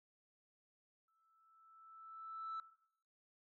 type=tone with exponential growth; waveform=sine; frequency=1318.5 Hz; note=E6; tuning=in tune; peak=-39 dBFS; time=1.08-2.6 s; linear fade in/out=2 ms; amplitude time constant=330 ms; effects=noise-tail reverb RT60 0.7 s tail -17 dB re dry + tanh soft clip ceiling -39 dBFS